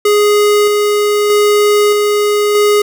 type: tone with tremolo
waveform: square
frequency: 415.3 Hz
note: G#4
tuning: in tune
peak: -8 dBFS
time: 0.05-2.82 s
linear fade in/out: 5 ms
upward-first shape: square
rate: 0.8 Hz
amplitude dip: 25%
effects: none